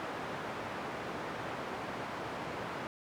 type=band-pass noise; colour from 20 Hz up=white; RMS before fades=-40 dBFS; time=0-2.87 s; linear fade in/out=0 ms; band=110 to 1200 Hz; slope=12 dB/octave; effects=none